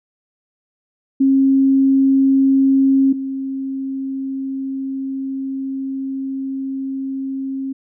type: tone pair in turn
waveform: sine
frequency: 270 / 268.6 Hz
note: C#4 / C4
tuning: -45 / +46 cents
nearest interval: unison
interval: 9 cents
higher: first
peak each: -10 / -21 dBFS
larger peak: first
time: 1.2-3.13 / 3.13-7.73 s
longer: second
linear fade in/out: 10 ms
effects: none